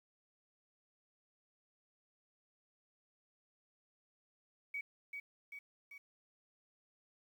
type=tone with echo; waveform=sine; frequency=2262 Hz; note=C#7; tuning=34 cents sharp; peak=-38 dBFS; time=4.74-4.81 s; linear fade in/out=5 ms; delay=390 ms; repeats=3; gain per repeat=-4 dB; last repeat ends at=5.98 s; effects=11-bit